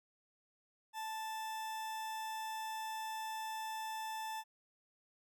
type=tone; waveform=40% pulse; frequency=880 Hz; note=A5; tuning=in tune; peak=-39 dBFS; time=0.93-4.44 s; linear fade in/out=50 ms; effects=none